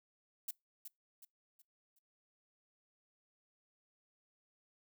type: noise with echo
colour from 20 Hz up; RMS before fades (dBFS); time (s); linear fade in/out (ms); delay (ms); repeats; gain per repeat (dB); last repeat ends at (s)
violet; -40; 0.48-0.51; 5; 370; 4; -8; 1.99
effects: noise-tail reverb RT60 0.2 s tail -25 dB re dry